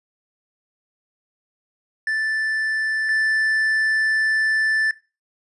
triangle tone pair in turn, 1760 / 1760 Hz, A6 / A6, 0 / 0 cents, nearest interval unison, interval 0 cents, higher neither, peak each -18 / -15 dBFS, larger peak second, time 2.07-3.09 / 3.09-4.91 s, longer second, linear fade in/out 2 ms, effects noise-tail reverb RT60 0.3 s tail -19 dB re dry + resampled to 24000 Hz

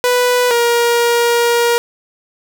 sawtooth tone pair in turn, 493.9 / 473 Hz, B4 / A#4, 0 / +25 cents, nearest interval minor second, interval 75 cents, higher first, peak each -7 dBFS, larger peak neither, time 0.04-0.51 / 0.51-1.78 s, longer second, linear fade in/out 0 ms, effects none

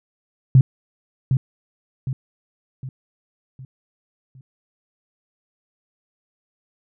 sine tone with echo, 130.81 Hz, C3, in tune, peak -7 dBFS, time 0.55-0.61 s, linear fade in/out 2 ms, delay 760 ms, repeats 5, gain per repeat -7 dB, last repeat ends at 4.41 s, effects none

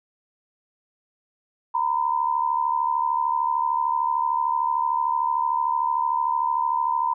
sine tone pair together, 930 / 1003.3 Hz, A#5 / B5, -4 / +27 cents, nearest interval minor second, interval 131 cents, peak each -23 dBFS, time 1.74-7.14 s, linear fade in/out 10 ms, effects none

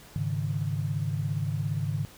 sine chord, Ab suspended fourth, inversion none, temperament just, 103.83 / 138.43 / 155.74 Hz, Ab2 / Db3 / Eb3, 0 / -2 / +2 cents, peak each -31 dBFS, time 0.16-2.05 s, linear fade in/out 0 ms, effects pink hiss -51 dBFS RMS until 2.17 s

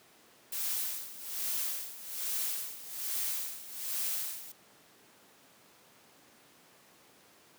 blue noise with tremolo, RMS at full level -33 dBFS, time 0.52-4.52 s, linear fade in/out 5 ms, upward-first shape sine, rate 1.2 Hz, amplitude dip 80%, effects pink hiss -60 dBFS RMS until 7.58 s + high-pass 200 Hz 12 dB/octave

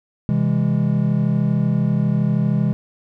triangle chord, C augmented, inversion none, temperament just, 130.81 / 163.52 / 204.4 Hz, C3 / E3 / G#3, 0 / -14 / -27 cents, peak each -18 dBFS, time 0.29-2.73 s, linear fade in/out 0 ms, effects none

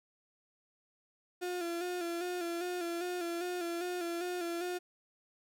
35% pulse tone with vibrato, 349.2 Hz, F4, in tune, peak -33 dBFS, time 1.41-4.79 s, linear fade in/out 20 ms, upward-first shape square, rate 2.5 Hz, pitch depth 44 cents each way, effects none

